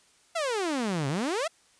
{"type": "exponential two-way sweep", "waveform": "sawtooth", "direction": "down then up", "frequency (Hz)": [698.5, 130.81, 698.5], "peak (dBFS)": -23, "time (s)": [0.35, 1.48], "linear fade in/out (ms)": 10, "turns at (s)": 1.08, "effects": ["white hiss -62 dBFS RMS until 1.79 s", "resampled to 22050 Hz"]}